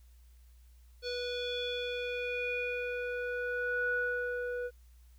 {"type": "tone with low-pass filter sweep", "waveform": "square", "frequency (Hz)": 490, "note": "B4", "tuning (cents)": -14, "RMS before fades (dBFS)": -35, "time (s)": [1.02, 4.71], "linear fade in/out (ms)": 50, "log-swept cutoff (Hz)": [4300, 1100], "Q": 6, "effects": ["added 60 Hz sine -55 dBFS peak until 5.18 s", "white hiss -71 dBFS RMS until 5.18 s"]}